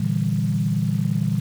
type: chord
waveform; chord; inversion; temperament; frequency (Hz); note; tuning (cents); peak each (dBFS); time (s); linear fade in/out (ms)
sine; E half-diminished seventh; second; equal; 116.54 / 146.83 / 164.81 / 196; Bb2 / D3 / E3 / G3; 0 / 0 / 0 / 0; -24; 0-1.4; 5
effects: tanh soft clip ceiling -9 dBFS + 7-bit